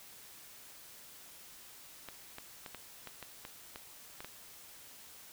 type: clicks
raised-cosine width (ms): 0.3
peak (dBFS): -28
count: 10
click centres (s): 2.087 / 2.384 / 2.662 / 2.747 / 3.073 / 3.227 / 3.451 / 3.759 / 4.205 / 4.246
effects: white hiss -54 dBFS RMS until 5.32 s